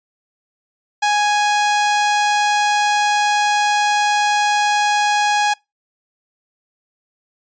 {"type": "tone", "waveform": "sawtooth", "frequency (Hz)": 830.6, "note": "G#5", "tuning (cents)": 0, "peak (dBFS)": -10, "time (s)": [1.02, 5.54], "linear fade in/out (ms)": 10, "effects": ["noise-tail reverb RT60 0.2 s tail -24 dB re dry", "resampled to 16000 Hz"]}